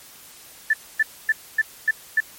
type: tone bursts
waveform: sine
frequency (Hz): 1760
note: A6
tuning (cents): 0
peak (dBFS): -14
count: 6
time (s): 0.7-2.204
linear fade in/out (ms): 5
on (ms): 34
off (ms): 260
effects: white hiss -45 dBFS RMS until 2.38 s + MP3 64 kbps